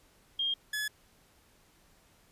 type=tone pair in turn; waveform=sine / sawtooth; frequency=3220 / 1705.7 Hz; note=G7 / G#6; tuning=+46 / +46 cents; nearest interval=major seventh; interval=1100 cents; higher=first; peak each=-28 dBFS; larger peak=neither; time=0.39-0.54 / 0.73-0.88 s; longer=neither; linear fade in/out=5 ms; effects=pink hiss -64 dBFS RMS until 2.31 s + resampled to 32000 Hz